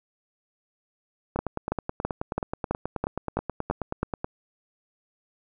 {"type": "two click trains", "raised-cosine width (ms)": 1, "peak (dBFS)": [-14, -11], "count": [28, 9], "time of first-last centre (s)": [[1.36, 4.245], [1.39, 4.03]], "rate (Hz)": [9.36, 3.03], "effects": []}